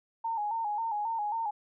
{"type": "tone with vibrato", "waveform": "sine", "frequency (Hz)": 871, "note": "A5", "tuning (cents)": -18, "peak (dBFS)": -29, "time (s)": [0.24, 1.51], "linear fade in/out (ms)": 10, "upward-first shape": "square", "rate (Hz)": 3.7, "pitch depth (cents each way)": 77, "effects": []}